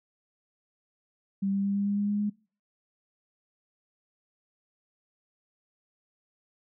sine tone with pitch steps, 196 / 197.59 / 199.2 / 200.8 / 202.4 / 204.1 / 205.7 / 207.4 Hz, G3 / G3 / G3 / G3 / G#3 / G#3 / G#3 / G#3, 0 / +14 / +28 / +42 / -44 / -30 / -16 / -2 cents, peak -25 dBFS, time 1.42-2.3 s, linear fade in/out 10 ms, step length 110 ms, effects noise-tail reverb RT60 0.4 s tail -24 dB re dry

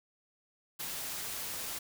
white noise, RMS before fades -39 dBFS, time 0.79-1.79 s, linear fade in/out 10 ms, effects none

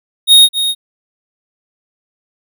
square tone with echo, 3729 Hz, A#7, in tune, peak -3 dBFS, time 0.27-0.49 s, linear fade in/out 50 ms, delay 260 ms, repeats 1, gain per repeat -10 dB, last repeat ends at 0.75 s, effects none

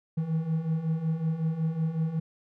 triangle beating tone pair, 157 / 162.4 Hz, D#3 / E3, +16 / -26 cents, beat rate 5.4 Hz, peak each -30 / -25 dBFS, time 0.17-2.2 s, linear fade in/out 10 ms, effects none

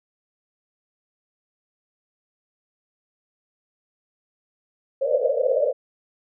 white band-pass noise, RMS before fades -21 dBFS, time 5.01-5.73 s, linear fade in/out 20 ms, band 480 to 600 Hz, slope 96 dB/octave, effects none

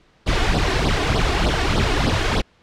pink noise with flanger, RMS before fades -18 dBFS, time 0.26-2.42 s, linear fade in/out 20 ms, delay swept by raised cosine 0.21 to 2.81 ms, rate 3.3 Hz, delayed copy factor +0.8, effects pink hiss -56 dBFS RMS until 2.62 s + low-pass 4000 Hz 12 dB/octave

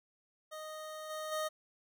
25% pulse tone with level steps, 621 Hz, D#5, 3 cents flat, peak -39 / -35 / -30 dBFS, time 0.51-1.49 s, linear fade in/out 20 ms, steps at 1.09 / 1.31 s, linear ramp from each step 20 ms, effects none

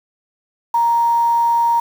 sine tone with quantisation, 935 Hz, A#5, 5 cents sharp, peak -12 dBFS, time 0.74-1.8 s, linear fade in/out 5 ms, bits 6, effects none

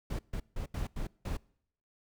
brown noise bursts at uneven times, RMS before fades -35 dBFS, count 6, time 0.1-0.19 / 0.33-0.4 / 0.56-0.66 / 0.74-0.87 / 0.96-1.07 / 1.25-1.37 s, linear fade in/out 5 ms, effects noise-tail reverb RT60 0.7 s tail -25 dB re dry

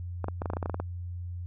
clicks, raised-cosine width 1 ms, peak -18 dBFS, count 12, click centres 0.243 / 0.284 / 0.419 / 0.458 / 0.501 / 0.535 / 0.569 / 0.628 / 0.659 / 0.697 / 0.744 / 0.8 s, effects added 88 Hz sine -34 dBFS peak until 1.46 s

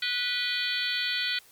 harmonic tone with a mistuned harmonic, 491.1 Hz, B4, 10 cents flat, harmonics 3 / 4 / 5 / 6 / 7 / 8 / 9, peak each -34 / -34 / -34 / -34 / -34 / -34 / -34 dBFS, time 0.02-1.39 s, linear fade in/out 5 ms, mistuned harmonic 6, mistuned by +100 cents, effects white hiss -56 dBFS RMS until 1.51 s + MP3 96 kbps

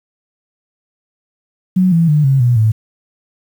sine tone with pitch steps, 184.8 / 166.55 / 150.1 / 135.28 / 121.92 / 109.88 Hz, F#3 / E3 / D3 / C#3 / B2 / A2, -2 / +18 / +38 / -42 / -22 / -2 cents, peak -8 dBFS, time 1.76-2.72 s, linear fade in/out 10 ms, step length 160 ms, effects 7-bit

